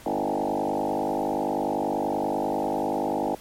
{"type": "tone with frequency modulation", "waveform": "sine", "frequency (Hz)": 549, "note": "C#5", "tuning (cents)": -17, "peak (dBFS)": -23, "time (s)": [0.06, 3.35], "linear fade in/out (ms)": 2, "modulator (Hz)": 50.3, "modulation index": 6.3, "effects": ["pink hiss -48 dBFS RMS until 3.4 s", "MP3 64 kbps"]}